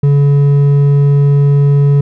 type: tone with hard clipping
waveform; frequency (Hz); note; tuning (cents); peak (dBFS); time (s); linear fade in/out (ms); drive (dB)
sine; 142.3; C#3; +46; -7; 0.03-2.01; 5; 5
effects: none